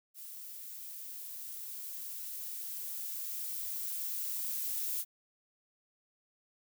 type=noise with level ramp; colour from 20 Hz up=violet; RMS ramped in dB=-47 to -35 dBFS; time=0.14-5.05 s; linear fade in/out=50 ms; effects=none